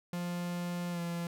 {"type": "tone with pitch glide", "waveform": "45% pulse", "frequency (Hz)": [175.1, 171.1], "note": ["F3", "F3"], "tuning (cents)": [5, -35], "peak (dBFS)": -34, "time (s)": [0.13, 1.27], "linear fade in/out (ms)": 2, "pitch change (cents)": -40, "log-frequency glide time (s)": [0.91, 1], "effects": []}